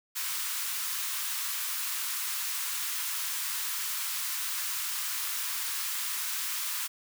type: high-pass noise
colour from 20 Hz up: white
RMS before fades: -33 dBFS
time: 0.15-6.88 s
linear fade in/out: 20 ms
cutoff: 960 Hz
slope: 48 dB/octave
effects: none